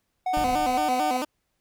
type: tone with pitch glide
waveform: triangle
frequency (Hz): 740 to 750.8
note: F#5 to F#5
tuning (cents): 0 to +25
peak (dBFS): -21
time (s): 0.26-1.17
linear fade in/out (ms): 5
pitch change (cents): +25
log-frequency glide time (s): 0.55-0.79
type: tone with vibrato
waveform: 15% pulse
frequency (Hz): 277.2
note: C#4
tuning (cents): 0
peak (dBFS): -20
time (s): 0.33-1.25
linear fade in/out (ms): 10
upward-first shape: square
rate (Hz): 4.5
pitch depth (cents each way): 150
type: noise with exponential decay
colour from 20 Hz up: brown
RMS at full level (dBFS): -30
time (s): 0.37-1.25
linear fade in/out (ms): 2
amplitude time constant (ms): 190
effects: pink hiss -75 dBFS RMS until 1.6 s